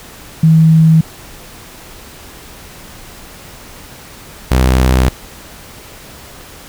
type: tone pair in turn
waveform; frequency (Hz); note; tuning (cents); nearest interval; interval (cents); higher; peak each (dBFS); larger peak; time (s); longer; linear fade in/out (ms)
sine / sawtooth; 160.3 / 63.89; E3 / C2; -48 / -41; octave + major third; 1593; first; -4; neither; 0.43-1.01 / 4.51-5.09; neither; 5
effects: pink hiss -35 dBFS RMS until 6.68 s